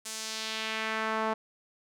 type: tone with band-pass filter sweep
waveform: sawtooth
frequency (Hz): 220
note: A3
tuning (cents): 0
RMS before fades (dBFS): -33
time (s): 0.05-1.34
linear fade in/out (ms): 10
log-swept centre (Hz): 8100 to 900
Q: 1.3
effects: none